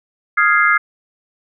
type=chord; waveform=sine; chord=F minor seventh; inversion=third; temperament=equal; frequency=1244.5 / 1396.9 / 1661.2 / 2093 Hz; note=Eb6 / F6 / Ab6 / C7; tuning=0 / 0 / 0 / 0 cents; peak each=-16 dBFS; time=0.37-0.78 s; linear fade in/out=10 ms; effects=none